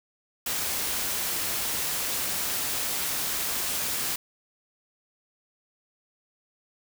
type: noise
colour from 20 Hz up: white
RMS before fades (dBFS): -29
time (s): 0.46-4.16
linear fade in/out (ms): 5
effects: none